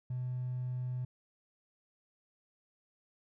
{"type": "tone with hard clipping", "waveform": "triangle", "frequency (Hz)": 125.7, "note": "B2", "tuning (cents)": 31, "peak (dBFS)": -34, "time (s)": [0.1, 1.05], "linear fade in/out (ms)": 5, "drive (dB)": 3, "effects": []}